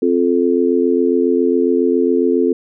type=chord; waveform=sine; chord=F major; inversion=second; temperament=just; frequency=261.9 / 349.2 / 436.5 Hz; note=C4 / F4 / A4; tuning=+2 / 0 / -14 cents; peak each=-16 dBFS; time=0.02-2.53 s; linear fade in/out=5 ms; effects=none